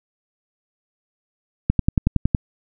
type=click train; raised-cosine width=5 ms; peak=-3 dBFS; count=8; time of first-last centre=1.7-2.348 s; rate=10.8 Hz; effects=none